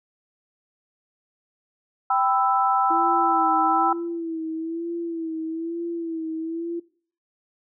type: chord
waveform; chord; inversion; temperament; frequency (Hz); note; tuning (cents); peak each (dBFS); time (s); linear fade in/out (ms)
sine; E minor; first; equal with one note detuned; 784 / 998.7 / 1318.5; G5 / B5 / E6; 0 / +19 / 0; -21 / -25 / -22; 2.1-3.93; 5
type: tone with vibrato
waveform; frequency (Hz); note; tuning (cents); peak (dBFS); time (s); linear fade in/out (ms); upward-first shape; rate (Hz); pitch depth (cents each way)
sine; 330; E4; +2; -26; 2.9-6.8; 10; sine; 1.1; 54
effects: noise-tail reverb RT60 0.5 s tail -20 dB re dry